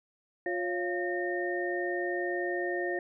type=tone cluster; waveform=sine; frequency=354.7 / 552 / 694 / 1830 Hz; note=F4 / C#5 / F5 / A#6; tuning=+27 / -7 / -11 / -32 cents; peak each=-32 / -37 / -37 / -35 dBFS; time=0.46-2.99 s; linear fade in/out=2 ms; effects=none